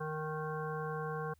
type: harmonic tone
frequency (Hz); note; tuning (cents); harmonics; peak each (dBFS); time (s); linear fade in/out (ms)
155.1; D#3; -5; 1 / 3 / 5 / 7 / 9 / 10; -40 / -40 / -45 / -43 / -50 / -47; 0-1.34; 10
effects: added 78 Hz sine -65 dBFS peak until 1.39 s + white hiss -75 dBFS RMS until 1.39 s